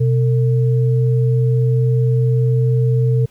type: tone pair together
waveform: sine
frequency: 126.3 / 450.6 Hz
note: B2 / A4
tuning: +39 / +41 cents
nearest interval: octave + minor seventh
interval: 2202 cents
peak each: -12 / -22 dBFS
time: 0-3.26 s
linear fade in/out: 10 ms
effects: pink hiss -54 dBFS RMS until 3.3 s